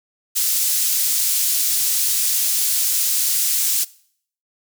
pink high-pass noise, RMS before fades -19 dBFS, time 0.35-3.85 s, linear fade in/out 20 ms, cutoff 6600 Hz, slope 12 dB/octave, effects noise-tail reverb RT60 0.6 s tail -21 dB re dry

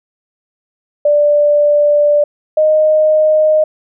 sine tone pair in turn, 588 / 618.4 Hz, D5 / D#5, +2 / -11 cents, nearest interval minor second, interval 87 cents, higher second, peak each -7 dBFS, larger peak neither, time 1.05-2.24 / 2.57-3.64 s, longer first, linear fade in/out 5 ms, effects none

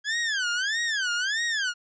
sawtooth tone with vibrato, 1632 Hz, G#6, 31 cents flat, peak -21 dBFS, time 0.04-1.74 s, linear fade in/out 50 ms, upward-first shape sine, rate 1.6 Hz, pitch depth 250 cents each way, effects resampled to 16000 Hz

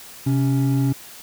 triangle tone pair together, 131.3 / 278 Hz, C3 / C#4, +6 / +5 cents, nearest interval octave + minor second, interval 1299 cents, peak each -16 / -19 dBFS, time 0.26-0.93 s, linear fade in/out 10 ms, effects white hiss -41 dBFS RMS until 1.22 s

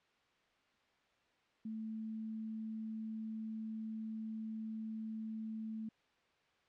sine tone, 220 Hz, A3, in tune, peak -40 dBFS, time 1.65-5.89 s, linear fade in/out 5 ms, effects white hiss -73 dBFS RMS until 6.68 s + low-pass 3000 Hz 12 dB/octave

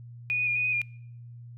sine tone with pitch steps, 2465 / 2479 / 2421 / 2477 / 2496 / 2414 Hz, D#7 / D#7 / D#7 / D#7 / D#7 / D7, -17 / -7 / -48 / -8 / +5 / +47 cents, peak -24 dBFS, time 0.3-0.816 s, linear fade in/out 0 ms, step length 86 ms, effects noise-tail reverb RT60 0.7 s tail -25 dB re dry + added 119 Hz sine -42 dBFS peak until 1.57 s

